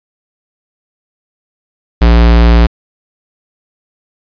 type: tone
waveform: square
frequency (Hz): 57.9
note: A#1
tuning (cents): -11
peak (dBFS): -4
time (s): 2.01-2.67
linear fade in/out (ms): 10
effects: resampled to 11025 Hz + 7-bit